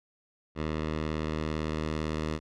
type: tone with low-pass filter sweep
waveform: 10% pulse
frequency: 77.78 Hz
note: D#2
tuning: in tune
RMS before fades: -32 dBFS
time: 0.55-2.4 s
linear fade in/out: 50 ms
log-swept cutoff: 3400 to 5600 Hz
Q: 0.73
effects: none